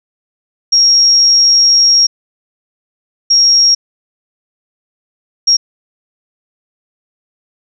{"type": "tone bursts at uneven times", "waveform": "sine", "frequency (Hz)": 5588, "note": "F8", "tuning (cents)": 0, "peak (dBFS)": -5, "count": 3, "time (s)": [[0.72, 2.07], [3.3, 3.75], [5.47, 5.57]], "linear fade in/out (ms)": 10, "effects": []}